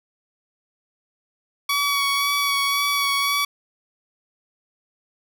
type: tone with vibrato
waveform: 15% pulse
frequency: 1130 Hz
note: C#6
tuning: 33 cents sharp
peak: -13 dBFS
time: 1.69-3.45 s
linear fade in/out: 5 ms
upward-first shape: sine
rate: 1.9 Hz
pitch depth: 18 cents each way
effects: none